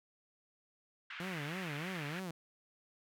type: band-pass noise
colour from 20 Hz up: white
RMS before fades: -46 dBFS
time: 1.1-2.2 s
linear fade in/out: 5 ms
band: 1400 to 2500 Hz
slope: 24 dB/octave
type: tone with vibrato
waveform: sawtooth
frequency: 164.81 Hz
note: E3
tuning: in tune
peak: -36 dBFS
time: 1.2-2.31 s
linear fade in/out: 2 ms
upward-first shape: sine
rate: 3.2 Hz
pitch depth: 250 cents each way
effects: none